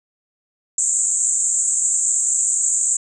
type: band-pass noise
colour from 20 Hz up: white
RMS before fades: -19 dBFS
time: 0.78-2.97 s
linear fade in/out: 5 ms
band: 7000 to 8000 Hz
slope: 96 dB/octave
effects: none